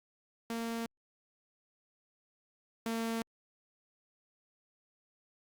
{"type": "tone pair in turn", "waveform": "sawtooth", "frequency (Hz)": [230, 227.6], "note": ["A#3", "A#3"], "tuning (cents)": [-23, -41], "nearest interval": "unison", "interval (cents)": 18, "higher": "first", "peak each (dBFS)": [-31, -29], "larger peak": "second", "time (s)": [[0.5, 0.86], [2.86, 3.22]], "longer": "neither", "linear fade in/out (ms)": 2, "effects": ["Opus 48 kbps"]}